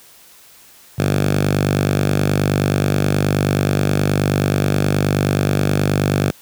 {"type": "tone with high-pass filter", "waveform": "5% pulse", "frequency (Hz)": 49.43, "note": "G1", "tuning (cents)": 15, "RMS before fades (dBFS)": -17, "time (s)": [0.98, 6.31], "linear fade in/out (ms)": 10, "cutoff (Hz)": 120, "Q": 3.7, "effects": ["white hiss -46 dBFS RMS until 6.41 s"]}